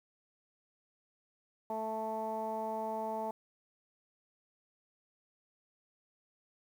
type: tone with low-pass filter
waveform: 15% pulse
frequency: 220 Hz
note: A3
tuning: in tune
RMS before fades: -37 dBFS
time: 1.7-3.31 s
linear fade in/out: 2 ms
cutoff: 820 Hz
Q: 5.7
effects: 10-bit